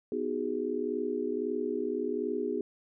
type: chord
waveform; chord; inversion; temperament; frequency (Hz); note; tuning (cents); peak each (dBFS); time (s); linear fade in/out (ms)
sine; G# minor seventh; first; just; 249.2 / 311.5 / 373.8 / 415.3; B3 / D#4 / F#4 / G#4; +16 / +2 / +18 / 0; -36 / -36 / -35 / -33; 0.12-2.61; 2
effects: none